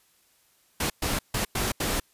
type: noise bursts at uneven times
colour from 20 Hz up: pink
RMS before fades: -27 dBFS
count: 5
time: 0.8-0.9 / 1.02-1.19 / 1.34-1.45 / 1.55-1.72 / 1.8-2 s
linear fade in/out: 5 ms
effects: white hiss -64 dBFS RMS until 2.13 s + resampled to 32000 Hz